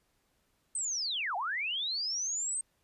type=linear two-way sweep; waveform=sine; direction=down then up; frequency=8440 to 685 to 8440 Hz; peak=-31 dBFS; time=0.75-2.61 s; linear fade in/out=2 ms; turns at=1.36 s; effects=pink hiss -74 dBFS RMS until 2.83 s + resampled to 32000 Hz